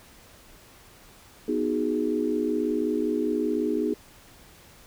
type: chord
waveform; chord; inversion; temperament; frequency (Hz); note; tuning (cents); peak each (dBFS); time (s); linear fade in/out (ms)
sine; G# minor seventh; first; equal; 246.9 / 311.1 / 370 / 415.3; B3 / D#4 / F#4 / G#4; 0 / 0 / 0 / 0; -29 / -27 / -32 / -28; 1.48-3.94; 5
effects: pink hiss -52 dBFS RMS until 4.86 s

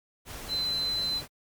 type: tone in noise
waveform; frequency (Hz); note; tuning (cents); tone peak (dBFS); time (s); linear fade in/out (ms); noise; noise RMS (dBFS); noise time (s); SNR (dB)
sine; 4052; B7; +44; -27; 0.48-1.22; 50; pink; -41; 0.25-1.28; +11
effects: Opus 48 kbps

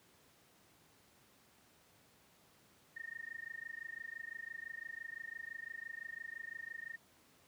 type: tone with amplitude modulation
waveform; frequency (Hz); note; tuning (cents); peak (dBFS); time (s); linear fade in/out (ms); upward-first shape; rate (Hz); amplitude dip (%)
sine; 1838; A#6; -25; -40; 2.96-6.97; 10; sine; 25.9; 100
effects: pink hiss -67 dBFS RMS until 7.47 s + high-pass 100 Hz 12 dB/octave

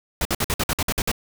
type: noise bursts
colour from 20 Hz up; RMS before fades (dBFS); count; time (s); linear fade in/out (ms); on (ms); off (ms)
pink; -22; 10; 0.21-1.116; 2; 42; 54
effects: none

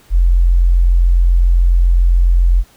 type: tone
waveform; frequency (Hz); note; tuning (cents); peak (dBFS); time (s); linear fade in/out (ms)
sine; 43.65; F1; 0; -7; 0.1-2.64; 50
effects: pink hiss -48 dBFS RMS until 2.76 s

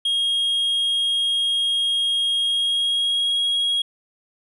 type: tone with pitch glide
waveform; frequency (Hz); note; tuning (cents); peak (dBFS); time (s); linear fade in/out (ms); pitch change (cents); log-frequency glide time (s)
triangle; 3260 to 3296; G#7 to G#7; -33 to -14; -17; 0.05-3.82; 5; +19; 2.39-3.39
effects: resampled to 24000 Hz

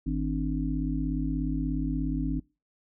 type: harmonic tone with a mistuned harmonic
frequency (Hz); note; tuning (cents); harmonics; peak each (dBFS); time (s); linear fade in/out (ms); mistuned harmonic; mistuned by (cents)
51.91; G#1; 0; 1 / 3 / 5 / 6; -30 / -33 / -31 / -33; 0.06-2.4; 10; 6; -86
effects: noise-tail reverb RT60 0.3 s tail -25 dB re dry

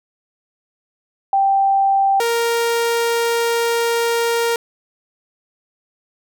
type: tone pair in turn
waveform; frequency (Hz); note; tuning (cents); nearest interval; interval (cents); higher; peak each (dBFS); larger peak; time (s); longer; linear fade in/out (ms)
sine / sawtooth; 784 / 466.2; G5 / A#4; 0 / 0; major sixth; 900; first; -12; neither; 1.33-2.2 / 2.2-4.56; second; 2
effects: none

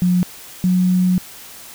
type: tone pair in turn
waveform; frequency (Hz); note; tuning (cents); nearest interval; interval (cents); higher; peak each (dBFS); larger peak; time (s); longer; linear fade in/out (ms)
sine; 179.4 / 182.43; F3 / F#3; +47 / -24; unison; 29; second; -12; neither; 0.02-0.23 / 0.64-1.18; second; 0
effects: white hiss -38 dBFS RMS until 1.74 s

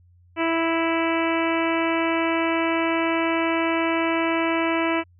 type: harmonic tone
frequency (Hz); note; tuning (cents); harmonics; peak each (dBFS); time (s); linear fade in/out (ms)
329.6; E4; 0; 1 / 2 / 3 / 4 / 5 / 6 / 7 / 8 / 9; -23 / -27 / -28 / -31 / -34 / -33 / -30 / -33 / -37; 0.36-5.04; 50
effects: added 88 Hz sine -52 dBFS peak until 5.19 s

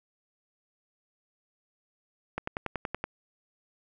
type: click train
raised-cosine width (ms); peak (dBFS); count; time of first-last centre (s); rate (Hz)
0.5; -16; 8; 2.38-3.04; 10.6
effects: none

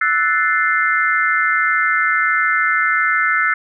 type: chord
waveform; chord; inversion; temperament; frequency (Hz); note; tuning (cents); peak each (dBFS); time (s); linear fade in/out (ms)
sine; F# half-diminished seventh; third; equal; 1318.5 / 1480 / 1760 / 2093; E6 / F#6 / A6 / C7; 0 / 0 / 0 / 0; -19; 0.01-3.54; 5
effects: none

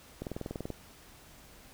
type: click train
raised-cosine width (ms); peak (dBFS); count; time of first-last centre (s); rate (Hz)
2; -23; 11; 0.22-0.703; 20.7
effects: pink hiss -55 dBFS RMS until 1.73 s

